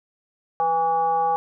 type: tone with frequency modulation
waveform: sine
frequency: 818 Hz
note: G#5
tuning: 26 cents flat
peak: -18 dBFS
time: 0.6-1.36 s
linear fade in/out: 0 ms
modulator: 323 Hz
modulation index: 0.63
effects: none